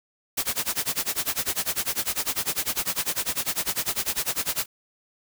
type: noise with tremolo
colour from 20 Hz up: white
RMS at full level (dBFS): -24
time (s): 0.37-4.66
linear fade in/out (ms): 10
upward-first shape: sine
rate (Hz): 10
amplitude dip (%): 95
effects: none